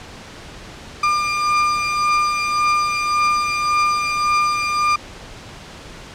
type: beating tone pair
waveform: 35% pulse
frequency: 1200 / 1201.8 Hz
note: D6 / D6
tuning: +37 / +40 cents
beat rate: 1.8 Hz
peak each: -15 / -22 dBFS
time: 1.03-4.96 s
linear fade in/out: 5 ms
effects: pink hiss -37 dBFS RMS until 6.14 s + low-pass 6000 Hz 12 dB/octave